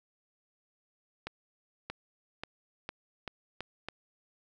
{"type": "accelerating click train", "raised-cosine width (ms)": 0.3, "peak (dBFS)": -21, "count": 7, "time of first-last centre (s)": [1.27, 3.886], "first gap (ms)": 630, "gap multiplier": 0.85, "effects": []}